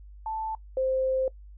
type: tone pair in turn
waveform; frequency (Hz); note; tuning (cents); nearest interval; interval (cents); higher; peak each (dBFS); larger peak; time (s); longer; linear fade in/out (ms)
sine; 880 / 523.3; A5 / C5; 0 / 0; major sixth; 900; first; -29 / -23; second; 0.26-0.55 / 0.77-1.28; second; 2
effects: noise-tail reverb RT60 0.1 s tail -21 dB re dry + added 50 Hz sine -44 dBFS peak until 1.57 s